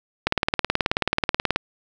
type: click train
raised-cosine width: 0.3 ms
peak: -3 dBFS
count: 25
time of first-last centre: 0.27-1.56 s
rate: 18.6 Hz
effects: none